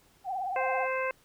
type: tone with vibrato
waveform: sine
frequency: 756 Hz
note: F#5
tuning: 37 cents sharp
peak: -30 dBFS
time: 0.24-0.88 s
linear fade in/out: 50 ms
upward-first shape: triangle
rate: 18 Hz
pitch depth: 110 cents each way
type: harmonic tone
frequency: 522 Hz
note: C5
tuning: 4 cents flat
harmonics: 1 / 2 / 3 / 4 / 5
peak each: -31 / -34 / -36 / -37 / -38 dBFS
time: 0.56-1.11 s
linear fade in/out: 2 ms
effects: pink hiss -63 dBFS RMS until 1.24 s